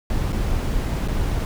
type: noise with dropouts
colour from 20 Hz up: brown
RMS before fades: -22 dBFS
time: 0.1-1.45 s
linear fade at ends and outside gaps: 1 ms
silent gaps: 0.323-0.328 / 1.077-1.083 s
effects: none